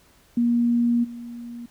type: tone with level steps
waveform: sine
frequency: 237.4 Hz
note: A#3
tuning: 32 cents sharp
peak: -17 / -33 dBFS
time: 0.37-1.66 s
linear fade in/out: 5 ms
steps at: 1.03 s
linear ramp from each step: 20 ms
effects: pink hiss -57 dBFS RMS until 1.7 s